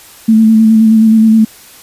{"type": "tone with vibrato", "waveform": "sine", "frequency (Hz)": 221.1, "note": "A3", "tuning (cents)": 9, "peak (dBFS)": -3, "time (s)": [0.28, 1.45], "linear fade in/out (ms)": 10, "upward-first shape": "square", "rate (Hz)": 9.5, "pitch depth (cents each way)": 20, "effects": ["white hiss -37 dBFS RMS until 1.82 s", "resampled to 32000 Hz"]}